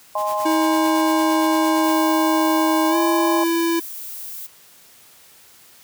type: chord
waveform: sine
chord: Ab major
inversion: second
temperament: equal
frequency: 622.3 / 830.6 / 1046.5 Hz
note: Eb5 / Ab5 / C6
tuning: 0 / 0 / 0 cents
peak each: -24 / -25 / -23 dBFS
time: 0.15-3.44 s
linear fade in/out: 5 ms
type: noise with tremolo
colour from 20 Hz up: white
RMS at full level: -34 dBFS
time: 0.16-2.01 s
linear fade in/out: 50 ms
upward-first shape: sine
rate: 8.8 Hz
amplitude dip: 75%
type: tone with pitch glide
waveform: square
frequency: 319 to 334.1 Hz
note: D#4 to E4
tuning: +43 to +23 cents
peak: -18 dBFS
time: 0.45-3.8 s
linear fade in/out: 10 ms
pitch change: +80 cents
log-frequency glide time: 2.89-2.96 s
type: noise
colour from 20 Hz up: violet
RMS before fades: -33 dBFS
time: 1.83-4.47 s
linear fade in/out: 10 ms
effects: white hiss -49 dBFS RMS until 5.83 s + high-pass 60 Hz 12 dB/octave